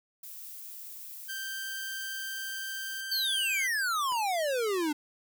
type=noise; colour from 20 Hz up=violet; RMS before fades=-44 dBFS; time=0.23-3.01 s; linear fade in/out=5 ms
type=tone; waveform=sawtooth; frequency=1568 Hz; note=G6; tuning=in tune; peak=-32 dBFS; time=1.28-3.68 s; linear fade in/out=20 ms
type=exponential sweep; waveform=square; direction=down; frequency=4656 to 289.1 Hz; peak=-28 dBFS; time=3.11-4.93 s; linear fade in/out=10 ms
type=click; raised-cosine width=0.5 ms; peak=-31 dBFS; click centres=4.122 s
effects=none